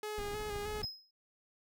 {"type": "tone with vibrato", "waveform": "sawtooth", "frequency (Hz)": 417.1, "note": "G#4", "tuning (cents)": 7, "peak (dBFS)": -34, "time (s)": [0.03, 0.82], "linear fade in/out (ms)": 2, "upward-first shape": "square", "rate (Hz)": 3.2, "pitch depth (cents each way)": 28}
{"type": "noise with tremolo", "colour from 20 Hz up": "brown", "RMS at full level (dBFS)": -44, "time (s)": [0.18, 0.85], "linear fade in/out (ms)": 2, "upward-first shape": "square", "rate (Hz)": 14, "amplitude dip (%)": 25}
{"type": "tone with exponential decay", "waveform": "triangle", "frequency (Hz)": 5110, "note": "D#8", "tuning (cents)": 45, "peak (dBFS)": -32, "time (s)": [0.83, 1.11], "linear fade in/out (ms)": 5, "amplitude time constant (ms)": 59}
{"effects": []}